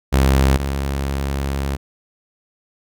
sawtooth tone pair in turn, 67.2 / 68.81 Hz, C2 / C#2, +47 / -12 cents, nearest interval unison, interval 41 cents, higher second, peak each -8 / -16 dBFS, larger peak first, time 0.12-0.58 / 0.58-1.77 s, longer second, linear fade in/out 20 ms, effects none

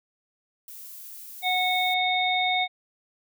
violet noise, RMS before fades -42 dBFS, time 0.68-1.94 s, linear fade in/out 2 ms
harmonic tone, 735 Hz, F#5, 12 cents flat, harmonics 1 / 3 / 5, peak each -25 / -26 / -27 dBFS, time 1.42-2.68 s, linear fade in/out 50 ms
effects none

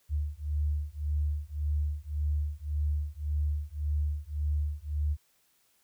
sine beating tone pair, 73.42 / 75.22 Hz, D2 / D2, 0 / +42 cents, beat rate 1.8 Hz, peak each -31 dBFS, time 0.09-5.17 s, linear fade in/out 50 ms, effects white hiss -69 dBFS RMS until 5.83 s

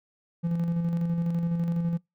triangle tone with tremolo, 169.4 Hz, E3, 48 cents sharp, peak -21 dBFS, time 0.43-1.98 s, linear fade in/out 20 ms, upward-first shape square, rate 12 Hz, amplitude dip 35%, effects noise-tail reverb RT60 0.2 s tail -25 dB re dry

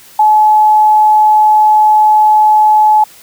sine tone, 855 Hz, A5, 50 cents flat, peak -4 dBFS, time 0.19-3.04 s, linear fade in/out 5 ms, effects white hiss -39 dBFS RMS until 3.22 s

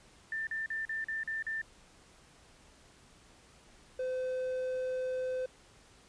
sine tone bursts, 1784 Hz, A6, 23 cents sharp, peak -33 dBFS, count 7, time 0.32-1.616 s, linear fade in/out 2 ms, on 150 ms, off 41 ms
triangle tone, 512 Hz, C5, 38 cents flat, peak -30 dBFS, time 3.99-5.46 s, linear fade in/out 5 ms
effects pink hiss -60 dBFS RMS until 6.08 s + resampled to 22050 Hz

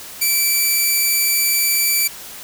5% pulse tone, 2324 Hz, D7, 19 cents flat, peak -5 dBFS, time 0.21-2.08 s, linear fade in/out 10 ms, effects white hiss -35 dBFS RMS until 2.43 s

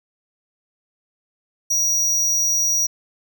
square tone, 5770 Hz, F#8, 44 cents flat, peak -17 dBFS, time 1.7-2.87 s, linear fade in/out 10 ms, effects none

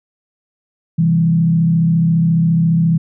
sine tone with frequency modulation, 165.4 Hz, E3, 6 cents sharp, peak -10 dBFS, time 0.98-2.98 s, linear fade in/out 10 ms, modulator 34.5 Hz, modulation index 0.58, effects none

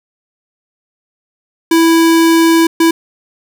square tone bursts at uneven times, 329.6 Hz, E4, in tune, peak -7 dBFS, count 2, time 1.71-2.67 / 2.8-2.91 s, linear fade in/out 5 ms, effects none

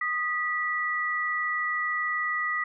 sine tone pair together, 1240 / 1953.1 Hz, D#6 / B6, -6 / -20 cents, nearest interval minor sixth, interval 786 cents, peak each -30 / -27 dBFS, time 0.01-2.64 s, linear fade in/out 5 ms, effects none

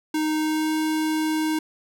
square tone with pitch glide, 310 to 312.5 Hz, D#4 to D#4, -6 to +8 cents, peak -22 dBFS, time 0.14-1.59 s, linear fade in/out 5 ms, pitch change +14 cents, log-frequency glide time 0.36-0.74 s, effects none

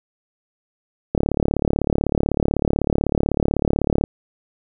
click train, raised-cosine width 2 ms, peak -4 dBFS, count 105, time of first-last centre 1.15-4.039 s, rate 36 Hz, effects none

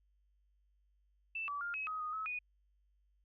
sine tone with pitch steps, 2655 / 1151 / 1404 / 2559 / 1262 / 1239 / 1290 / 2472 Hz, E7 / D6 / F6 / D#7 / D#6 / D#6 / E6 / D#7, +12 / -35 / +9 / +48 / +24 / -8 / -38 / -12 cents, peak -37 dBFS, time 1.35-2.39 s, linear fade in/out 5 ms, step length 130 ms, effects added 50 Hz sine -70 dBFS peak until 3.24 s

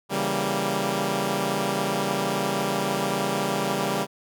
10% pulse chord, C# diminished seventh, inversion none, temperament equal, 138.59 / 164.81 / 196 / 233.1 Hz, C#3 / E3 / G3 / Bb3, 0 / 0 / 0 / 0 cents, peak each -22 / -24 / -18 / -23 dBFS, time 0.09-4.07 s, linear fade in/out 50 ms, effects none

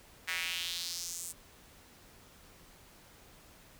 square tone with high-pass filter sweep, 86.4 Hz, F2, 18 cents flat, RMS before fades -38 dBFS, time 0.27-1.33 s, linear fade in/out 20 ms, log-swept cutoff 1900 to 8700 Hz, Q 2.6, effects pink hiss -58 dBFS RMS until 3.79 s

